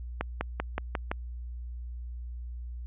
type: accelerating click train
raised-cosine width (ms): 0.5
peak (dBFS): -14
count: 6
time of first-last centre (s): 0.21-1.115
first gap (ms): 200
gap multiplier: 0.95
effects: added 60 Hz sine -36 dBFS peak until 2.86 s + resampled to 8000 Hz